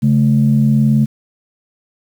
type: tone pair together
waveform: sine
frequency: 138.2 / 217.4 Hz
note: C#3 / A3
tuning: -5 / -21 cents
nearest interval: minor sixth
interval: 784 cents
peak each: -11 dBFS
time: 0.02-1.06 s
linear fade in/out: 20 ms
effects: tanh soft clip ceiling -2 dBFS + 7-bit